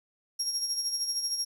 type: tone with tremolo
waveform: 35% pulse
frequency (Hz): 5588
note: F8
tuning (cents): 0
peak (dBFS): -24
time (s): 0.39-1.45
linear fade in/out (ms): 10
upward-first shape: sine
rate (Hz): 13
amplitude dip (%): 55
effects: none

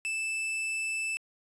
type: tone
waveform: 45% pulse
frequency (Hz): 2637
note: E7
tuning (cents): 0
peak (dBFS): -30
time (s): 0.05-1.17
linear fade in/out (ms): 0
effects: resampled to 24000 Hz

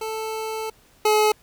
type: tone pair in turn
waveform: 25% pulse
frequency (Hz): 440 / 426.7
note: A4 / G#4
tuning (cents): 0 / +47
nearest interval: minor second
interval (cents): 53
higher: first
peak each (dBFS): -23 / -12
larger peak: second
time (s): 0.01-0.7 / 1.05-1.32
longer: first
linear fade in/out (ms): 5
effects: pink hiss -56 dBFS RMS until 1.42 s

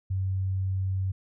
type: tone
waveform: sine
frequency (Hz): 95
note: F#2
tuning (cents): +46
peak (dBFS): -25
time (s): 0.1-1.12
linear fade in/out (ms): 10
effects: none

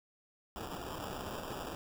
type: noise with sample-and-hold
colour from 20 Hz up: violet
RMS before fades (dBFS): -42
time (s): 0.56-1.75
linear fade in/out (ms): 0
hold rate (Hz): 2100
effects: none

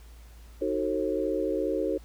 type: chord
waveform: sine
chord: D# diminished seventh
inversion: none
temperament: just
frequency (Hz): 311.1 / 373.4 / 448 / 537.6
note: D#4 / F#4 / A4 / C5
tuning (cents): 0 / +16 / +31 / +47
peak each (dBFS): -31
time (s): 0.61-1.98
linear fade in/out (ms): 10
effects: added 57 Hz sine -46 dBFS peak until 2.04 s + pink hiss -58 dBFS RMS until 2.04 s

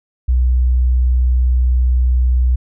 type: tone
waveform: sine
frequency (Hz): 62.3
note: B1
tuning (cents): +16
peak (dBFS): -10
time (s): 0.28-2.56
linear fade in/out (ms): 10
effects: none

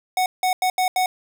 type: tone bursts at uneven times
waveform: square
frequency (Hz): 740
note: F#5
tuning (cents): 0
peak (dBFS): -18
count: 5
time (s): 0.17-0.26 / 0.43-0.53 / 0.62-0.7 / 0.78-0.88 / 0.96-1.06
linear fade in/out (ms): 2
effects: none

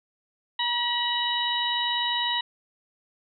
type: harmonic tone with a mistuned harmonic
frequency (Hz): 958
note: A#5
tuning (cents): +47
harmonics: 1 / 2 / 3 / 4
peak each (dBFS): -29 / -31 / -29 / -28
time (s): 0.59-2.41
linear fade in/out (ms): 5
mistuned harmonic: 3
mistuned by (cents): +51
effects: none

